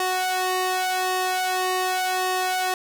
sawtooth tone with flanger, 370 Hz, F#4, in tune, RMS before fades -24 dBFS, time 0-2.74 s, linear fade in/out 2 ms, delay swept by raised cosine 1.1 to 1.65 ms, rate 0.87 Hz, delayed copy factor +0.9, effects none

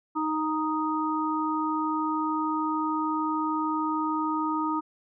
harmonic tone, 311.1 Hz, D#4, in tune, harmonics 1 / 3 / 4, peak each -28 / -30 / -30 dBFS, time 0.15-4.81 s, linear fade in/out 20 ms, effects none

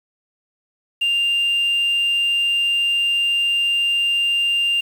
sine tone, 2794 Hz, F7, in tune, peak -14 dBFS, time 1.01-4.81 s, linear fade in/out 10 ms, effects tanh soft clip ceiling -14 dBFS + 7-bit

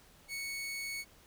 sawtooth tone, 2217 Hz, C#7, in tune, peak -34 dBFS, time 0.28-1.05 s, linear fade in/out 50 ms, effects pink hiss -61 dBFS RMS until 1.26 s

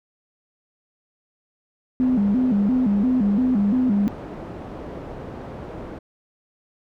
white low-pass noise, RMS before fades -35 dBFS, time 2-5.99 s, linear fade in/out 10 ms, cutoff 520 Hz, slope 12 dB/octave
sine tone with vibrato, 226.8 Hz, A#3, 47 cents flat, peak -16 dBFS, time 2-4.08 s, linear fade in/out 0 ms, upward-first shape square, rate 2.9 Hz, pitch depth 200 cents each way
effects none

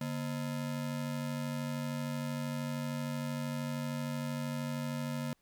square ring-modulated tone, 191.5 Hz, G3, 40 cents flat, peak -32 dBFS, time 0.01-5.33 s, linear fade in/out 0 ms, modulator 46.5 Hz, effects pink hiss -74 dBFS RMS until 5.41 s

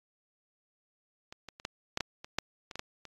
clicks, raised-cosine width 0.2 ms, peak -27 / -26 / -30 / -16 / -13 / -13 / -26 / -11 / -25 / -22 / -18 / -29 dBFS, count 12, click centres 1.325 / 1.487 / 1.599 / 1.651 / 1.974 / 2.007 / 2.245 / 2.386 / 2.712 / 2.756 / 2.794 / 3.053 s, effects AAC 32 kbps

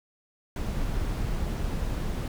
brown noise, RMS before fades -29 dBFS, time 0.56-2.28 s, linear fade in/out 2 ms, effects none

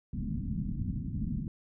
white low-pass noise, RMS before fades -34 dBFS, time 0.13-1.48 s, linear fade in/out 2 ms, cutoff 240 Hz, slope 48 dB/octave, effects none

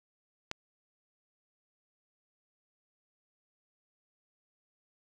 click, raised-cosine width 0.2 ms, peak -17 dBFS, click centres 0.514 s, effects none

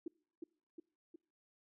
sine tone with echo, 332.1 Hz, E4, 13 cents sharp, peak -38 dBFS, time 0.06-0.08 s, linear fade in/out 5 ms, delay 360 ms, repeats 3, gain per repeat -4 dB, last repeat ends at 1.16 s, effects noise-tail reverb RT60 0.6 s tail -26 dB re dry

